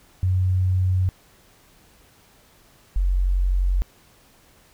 sine tone pair in turn, 92.5 / 45.81 Hz, F#2 / F#1, 0 / -17 cents, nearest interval octave, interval 1217 cents, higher first, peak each -17 dBFS, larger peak neither, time 0.23-1.09 / 2.96-3.82 s, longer neither, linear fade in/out 0 ms, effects pink hiss -55 dBFS RMS until 4.73 s

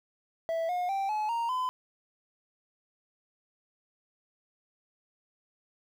triangle tone with pitch steps, 658 / 717.6 / 782.5 / 853.3 / 930.6 / 1014.8 Hz, E5 / F5 / G5 / G#5 / A#5 / B5, -3 / +47 / -3 / +47 / -3 / +47 cents, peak -26 dBFS, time 0.49-1.69 s, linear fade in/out 0 ms, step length 200 ms, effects 10-bit

